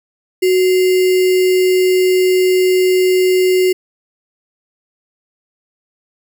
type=tone with sample-and-hold; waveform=sine; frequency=370 Hz; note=F#4; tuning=in tune; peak=-9 dBFS; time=0.42-3.73 s; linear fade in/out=10 ms; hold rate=2450 Hz; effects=none